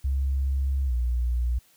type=tone with pitch glide; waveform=sine; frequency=67.8 to 60.4 Hz; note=C#2 to B1; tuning=-38 to -38 cents; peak=-21 dBFS; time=0.04-1.59 s; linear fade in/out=10 ms; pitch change=-200 cents; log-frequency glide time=0.86-0.93 s; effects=tanh soft clip ceiling -18 dBFS + white hiss -60 dBFS RMS until 1.76 s